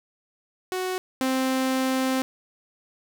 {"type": "tone pair in turn", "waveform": "sawtooth", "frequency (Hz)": [370, 261.6], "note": ["F#4", "C4"], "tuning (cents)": [0, 0], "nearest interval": "tritone", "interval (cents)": 600, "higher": "first", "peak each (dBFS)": [-22, -18], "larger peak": "second", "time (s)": [[0.72, 0.98], [1.21, 2.22]], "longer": "second", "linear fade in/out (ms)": 0, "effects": []}